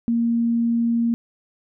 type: tone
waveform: sine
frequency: 233.1 Hz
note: A#3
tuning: in tune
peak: -17 dBFS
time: 0.08-1.14 s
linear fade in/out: 0 ms
effects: none